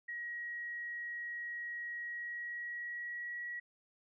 sine tone with pitch glide, 1900 to 1922.1 Hz, A#6 to B6, +33 to -47 cents, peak -39 dBFS, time 0.08-3.6 s, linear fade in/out 10 ms, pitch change +20 cents, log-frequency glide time 2.02-3.48 s, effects none

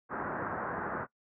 white low-pass noise, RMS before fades -36 dBFS, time 0.09-1.07 s, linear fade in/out 50 ms, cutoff 1600 Hz, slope 48 dB/octave, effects noise-tail reverb RT60 0.1 s tail -20 dB re dry + high-pass 100 Hz 12 dB/octave

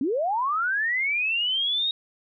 sine linear sweep, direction up, 241.2 to 3786 Hz, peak -22 dBFS, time 0.01-1.91 s, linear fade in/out 2 ms, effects none

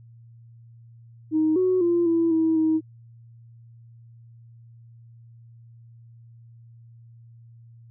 sine tone with pitch steps, 312.8 / 369.7 / 344.2 / 332.4 / 322.4 / 316.9 Hz, D#4 / F#4 / F4 / E4 / E4 / D#4, +9 / -1 / -25 / +15 / -38 / +32 cents, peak -17 dBFS, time 1.31-2.81 s, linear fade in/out 50 ms, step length 250 ms, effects tanh soft clip ceiling -13 dBFS + added 116 Hz sine -46 dBFS peak until 7.9 s

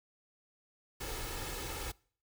pink noise with comb filter, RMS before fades -40 dBFS, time 1-1.92 s, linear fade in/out 10 ms, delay 2.3 ms, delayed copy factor +0.6, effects noise-tail reverb RT60 0.5 s tail -24 dB re dry

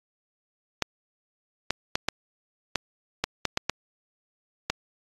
clicks, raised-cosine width 0.2 ms, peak -6 dBFS, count 10, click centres 0.823 / 1.706 / 1.955 / 2.086 / 2.757 / 3.24 / 3.453 / 3.574 / 3.696 / 4.7 s, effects AAC 32 kbps

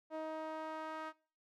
sawtooth tone with band-pass filter sweep, 314.8 Hz, D#4, 20 cents sharp, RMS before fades -43 dBFS, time 0.1-1.13 s, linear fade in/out 50 ms, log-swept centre 680 to 1200 Hz, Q 1.8, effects noise-tail reverb RT60 0.4 s tail -21 dB re dry

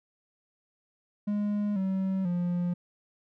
triangle tone with pitch steps, 206.8 / 190.73 / 175.92 Hz, G#3 / G3 / F3, -7 / -47 / +13 cents, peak -24 dBFS, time 1.27-2.74 s, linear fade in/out 10 ms, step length 490 ms, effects none

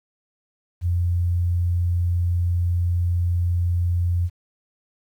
sine tone, 87.4 Hz, F2, 2 cents sharp, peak -18 dBFS, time 0.81-4.3 s, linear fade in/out 50 ms, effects 9-bit

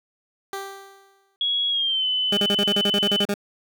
15% pulse tone with exponential decay, 392 Hz, G4, in tune, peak -21 dBFS, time 0.53-1.36 s, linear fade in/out 1 ms, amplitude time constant 180 ms
sine tone with pitch glide, 3332 to 3020 Hz, G#7 to F#7, +5 to +35 cents, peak -20 dBFS, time 1.41-3.24 s, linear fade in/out 2 ms, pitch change -170 cents, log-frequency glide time 1.69-2.07 s
20% pulse tone bursts, 202.9 Hz, G#3, 40 cents flat, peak -16 dBFS, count 12, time 2.32-3.341 s, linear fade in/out 5 ms, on 53 ms, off 35 ms
effects none

